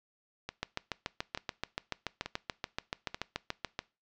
two click trains, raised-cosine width 0.2 ms, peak -15 / -19 dBFS, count 23 / 4, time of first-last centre 0.63-3.791 / 0.49-3.145 s, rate 6.96 / 1.13 Hz, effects noise-tail reverb RT60 0.3 s tail -22 dB re dry + low-pass 5000 Hz 12 dB/octave

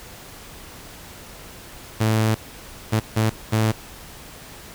sawtooth tone bursts at uneven times, 110 Hz, A2, in tune, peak -13 dBFS, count 4, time 2-2.35 / 2.92-3 / 3.16-3.3 / 3.52-3.72 s, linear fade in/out 10 ms, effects pink hiss -41 dBFS RMS until 4.74 s

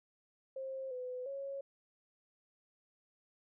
sine tone with pitch steps, 531 / 503 / 551 Hz, C5 / B4 / C#5, +25 / +32 / -11 cents, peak -39 dBFS, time 0.56-1.61 s, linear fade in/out 5 ms, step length 350 ms, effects none

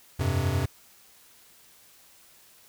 square chord, F suspended second, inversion none, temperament equal, 87.31 / 98 / 130.81 Hz, F2 / G2 / C3, 0 / 0 / 0 cents, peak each -29 dBFS, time 0.19-0.66 s, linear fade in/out 10 ms, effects white hiss -56 dBFS RMS until 2.68 s

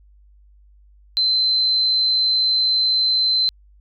sine tone, 4078 Hz, C8, 45 cents flat, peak -15 dBFS, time 1.17-3.49 s, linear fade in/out 0 ms, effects added 50 Hz sine -48 dBFS peak until 3.8 s

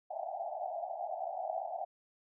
white band-pass noise, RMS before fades -39 dBFS, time 0.1-1.85 s, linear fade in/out 10 ms, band 630 to 790 Hz, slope 96 dB/octave, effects none

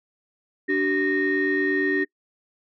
sine tone cluster, 292.9 / 381.5 / 1849 Hz, D4 / G4 / A#6, -5 / -47 / -15 cents, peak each -23 dBFS, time 0.68-2.05 s, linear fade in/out 20 ms, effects noise-tail reverb RT60 0.1 s tail -24 dB re dry + tanh soft clip ceiling -14 dBFS

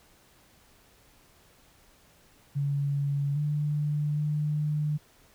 sine tone with pitch steps, 141.6 / 148.4 / 150.1 Hz, C#3 / D3 / D3, +37 / +18 / +38 cents, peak -25 dBFS, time 2.55-4.98 s, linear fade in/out 20 ms, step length 810 ms, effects pink hiss -60 dBFS RMS until 5.34 s

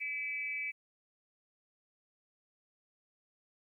sine tone with amplitude modulation, 2302 Hz, D7, 35 cents flat, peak -31 dBFS, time 0-0.72 s, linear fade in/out 20 ms, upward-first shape sine, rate 282 Hz, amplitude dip 80%, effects 12-bit

